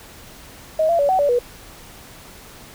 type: tone with pitch steps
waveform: sine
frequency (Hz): 631 / 678 / 570 / 754 / 575 / 485.7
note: D#5 / E5 / C#5 / F#5 / D5 / B4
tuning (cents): +24 / +49 / +48 / +32 / -37 / -29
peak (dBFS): -14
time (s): 0.79-1.39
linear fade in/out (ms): 5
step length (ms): 100
effects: pink hiss -42 dBFS RMS until 2.74 s